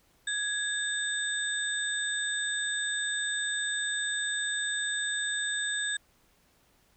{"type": "tone cluster", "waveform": "sine", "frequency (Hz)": [1665, 3640, 8020], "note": ["G#6", "A#7", "B8"], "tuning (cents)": [4, -42, 26], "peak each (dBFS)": [-31, -34, -35], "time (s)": [0.27, 5.97], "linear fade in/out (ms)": 5, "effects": ["pink hiss -66 dBFS RMS until 6.96 s"]}